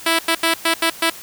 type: tone bursts at uneven times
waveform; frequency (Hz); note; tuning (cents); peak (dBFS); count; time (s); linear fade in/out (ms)
5% pulse; 329.6; E4; 0; -3; 6; 0.06-0.19 / 0.28-0.35 / 0.43-0.54 / 0.65-0.74 / 0.82-0.9 / 1.02-1.1; 5
effects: white hiss -37 dBFS RMS until 1.22 s